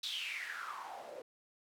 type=noise with band-pass filter sweep; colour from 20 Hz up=white; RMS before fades=-43 dBFS; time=0.03-1.22 s; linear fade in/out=5 ms; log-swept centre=3900 to 480 Hz; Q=7.1; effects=none